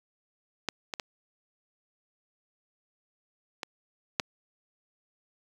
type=clicks; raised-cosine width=0.2 ms; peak=-11 / -16 / -16 / -16 / -7 dBFS; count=5; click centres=0.687 / 0.938 / 0.998 / 3.632 / 4.198 s; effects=high-pass 80 Hz 12 dB/octave + 7-bit